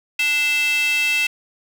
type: tone with high-pass filter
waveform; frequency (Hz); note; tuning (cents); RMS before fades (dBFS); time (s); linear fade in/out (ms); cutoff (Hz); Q
square; 293.7; D4; 0; -19; 0.19-1.27; 5; 2500; 9.9
effects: none